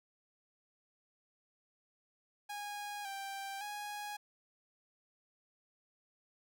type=tone with pitch steps; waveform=sawtooth; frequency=823 / 786 / 829 Hz; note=G#5 / G5 / G#5; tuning=-16 / +4 / -3 cents; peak=-37 dBFS; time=2.49-4.17 s; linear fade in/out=10 ms; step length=560 ms; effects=none